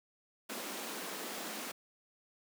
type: high-pass noise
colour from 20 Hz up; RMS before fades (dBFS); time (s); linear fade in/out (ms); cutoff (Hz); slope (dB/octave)
pink; -42; 0.49-1.72; 10; 200; 48
effects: none